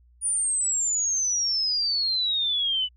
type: exponential sweep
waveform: sine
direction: down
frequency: 9600 to 2960 Hz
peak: -22 dBFS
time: 0.21-2.89 s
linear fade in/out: 50 ms
effects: added 60 Hz sine -54 dBFS peak until 2.96 s